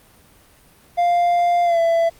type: tone with pitch glide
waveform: triangle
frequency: 698.5 to 668.1 Hz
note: F5 to E5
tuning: 0 to +23 cents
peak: -12 dBFS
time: 0.97-2.1 s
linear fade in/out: 20 ms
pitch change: -77 cents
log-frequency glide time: 1.64-1.79 s
effects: pink hiss -51 dBFS RMS until 2.19 s + Opus 32 kbps